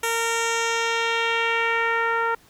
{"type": "tone with low-pass filter sweep", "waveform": "10% pulse", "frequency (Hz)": 460, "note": "A#4", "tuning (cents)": -23, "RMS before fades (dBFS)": -23, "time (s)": [0.03, 2.35], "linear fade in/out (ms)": 5, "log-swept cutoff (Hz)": [11000, 1300], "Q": 1.7, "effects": ["pink hiss -55 dBFS RMS until 2.49 s"]}